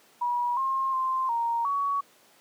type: tone with pitch steps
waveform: sine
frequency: 967 / 1067 / 1046 / 932 / 1125 Hz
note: B5 / C6 / C6 / A#5 / C#6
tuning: -37 / +34 / -1 / -1 / +25 cents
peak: -24 dBFS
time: 0.21-2.01 s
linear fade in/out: 10 ms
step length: 360 ms
effects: pink hiss -58 dBFS RMS until 2.4 s + high-pass 300 Hz 12 dB/octave